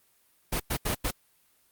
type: noise bursts at uneven times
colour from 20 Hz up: pink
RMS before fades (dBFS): -28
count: 4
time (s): 0.52-0.6 / 0.7-0.77 / 0.85-0.95 / 1.04-1.11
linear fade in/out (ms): 10
effects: white hiss -66 dBFS RMS until 1.71 s + Opus 32 kbps